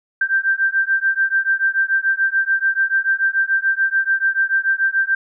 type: beating tone pair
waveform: sine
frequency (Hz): 1568 / 1574.9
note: G6 / G6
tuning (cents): 0 / +8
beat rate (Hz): 6.9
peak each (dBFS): -18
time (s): 0.21-5.15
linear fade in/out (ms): 5
effects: none